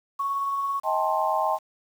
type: tone with tremolo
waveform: sine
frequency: 1108.7 Hz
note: C#6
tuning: in tune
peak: -23 dBFS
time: 0.19-0.8 s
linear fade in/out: 10 ms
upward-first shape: sine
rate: 18 Hz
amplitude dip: 25%
type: chord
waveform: sine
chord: A half-diminished seventh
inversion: second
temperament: just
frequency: 633.6 / 792 / 880 / 1056 Hz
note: Eb5 / G5 / A5 / C6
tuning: +31 / +18 / 0 / +16 cents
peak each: -27 dBFS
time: 0.83-1.59 s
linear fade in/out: 50 ms
effects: 8-bit